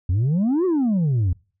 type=exponential two-way sweep; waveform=sine; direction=up then down; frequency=83.4 to 384 to 83.4 Hz; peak=-14 dBFS; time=0.09-1.33 s; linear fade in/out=5 ms; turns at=0.65 s; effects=noise-tail reverb RT60 0.4 s tail -26 dB re dry + tanh soft clip ceiling -16 dBFS